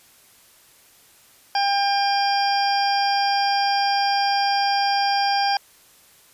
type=harmonic tone with a mistuned harmonic; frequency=800 Hz; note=G5; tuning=35 cents sharp; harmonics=1 / 2 / 3 / 4 / 6 / 7; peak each=-19 / -28 / -32 / -32 / -27 / -31 dBFS; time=1.55-5.57 s; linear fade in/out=2 ms; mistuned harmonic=7; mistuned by=-23 cents; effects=white hiss -53 dBFS RMS until 6.33 s + resampled to 32000 Hz